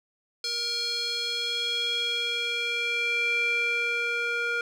square tone with band-pass filter sweep, 472.3 Hz, A#4, 23 cents sharp, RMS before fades -28 dBFS, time 0.44-4.61 s, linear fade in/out 2 ms, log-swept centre 4600 to 1800 Hz, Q 4.5, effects none

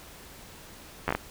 slowing click train, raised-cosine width 0.5 ms, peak -11 dBFS, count 5, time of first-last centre 1.08-1.15 s, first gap 11 ms, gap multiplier 1.32, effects pink hiss -48 dBFS RMS until 1.3 s

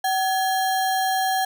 sine tone with sample-and-hold, 760 Hz, F#5, 46 cents sharp, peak -19 dBFS, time 0.04-1.45 s, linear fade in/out 5 ms, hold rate 2450 Hz, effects none

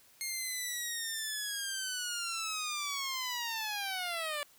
10% pulse linear sweep, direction down, 2140 to 574 Hz, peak -26 dBFS, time 0.21-4.43 s, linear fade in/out 0 ms, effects white hiss -62 dBFS RMS until 4.58 s

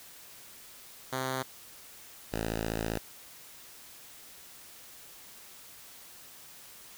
5% pulse tone pair in turn, 130.81 / 55.17 Hz, C3 / A1, 0 / +5 cents, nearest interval octave + minor third, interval 1495 cents, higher first, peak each -20 dBFS, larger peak neither, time 1.12-1.43 / 2.32-2.99 s, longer second, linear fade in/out 10 ms, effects white hiss -51 dBFS RMS until 6.97 s

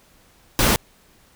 pink noise, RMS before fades -17 dBFS, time 0.59-0.76 s, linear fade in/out 0 ms, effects pink hiss -55 dBFS RMS until 1.35 s

